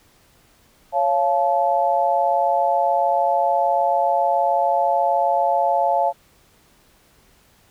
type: chord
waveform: sine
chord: Db augmented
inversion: none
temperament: just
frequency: 554.4 / 693 / 866.2 Hz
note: Db5 / F5 / A5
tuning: 0 / -14 / -27 cents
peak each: -22 / -19 / -20 dBFS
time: 0.92-6.13 s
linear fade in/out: 50 ms
effects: pink hiss -56 dBFS RMS until 7.7 s